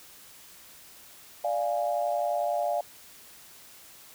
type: chord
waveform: sine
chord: D diminished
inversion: none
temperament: equal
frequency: 587.3 / 698.5 / 830.6 Hz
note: D5 / F5 / Ab5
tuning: 0 / 0 / 0 cents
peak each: -29 / -28 / -34 dBFS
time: 1.44-2.81 s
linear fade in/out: 5 ms
effects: white hiss -51 dBFS RMS until 4.14 s